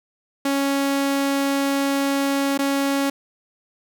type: tone with dropouts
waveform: sawtooth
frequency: 277.2 Hz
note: C#4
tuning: in tune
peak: -15 dBFS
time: 0.45-3.1 s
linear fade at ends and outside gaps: 5 ms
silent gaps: 2.577-2.589 s
effects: none